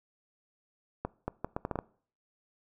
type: accelerating click train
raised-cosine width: 1 ms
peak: -18 dBFS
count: 8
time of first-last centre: 1.05-1.789 s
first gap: 230 ms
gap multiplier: 0.72
effects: noise-tail reverb RT60 0.5 s tail -22 dB re dry